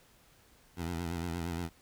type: tone with vibrato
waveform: 15% pulse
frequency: 85.2 Hz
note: F2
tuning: 42 cents flat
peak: -28 dBFS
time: 0.76-1.7 s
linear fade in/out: 50 ms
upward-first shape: sine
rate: 8.6 Hz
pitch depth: 73 cents each way
effects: pink hiss -63 dBFS RMS until 1.81 s